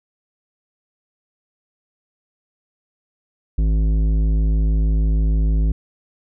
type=tone with tanh clipping; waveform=sine; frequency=53.2 Hz; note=G#1; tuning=42 cents sharp; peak=-16 dBFS; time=3.58-5.72 s; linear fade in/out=5 ms; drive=12 dB; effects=none